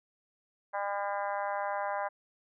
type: harmonic tone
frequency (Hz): 201.3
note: G3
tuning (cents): +46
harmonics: 3 / 4 / 5 / 6 / 7 / 8 / 9 / 10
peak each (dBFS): -36 / -35 / -37 / -44 / -45 / -42 / -51 / -49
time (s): 0.73-2.09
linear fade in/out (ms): 20
effects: none